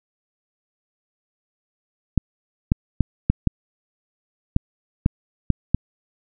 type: clicks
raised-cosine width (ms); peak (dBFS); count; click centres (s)
5; -3; 9; 2.177 / 2.719 / 3.007 / 3.3 / 3.473 / 4.564 / 5.061 / 5.503 / 5.746
effects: none